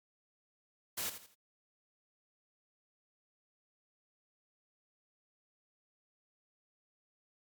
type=noise with echo; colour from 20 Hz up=white; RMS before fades=-37 dBFS; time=0.97-1.1 s; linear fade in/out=10 ms; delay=83 ms; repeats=3; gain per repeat=-10 dB; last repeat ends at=1.349 s; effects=MP3 96 kbps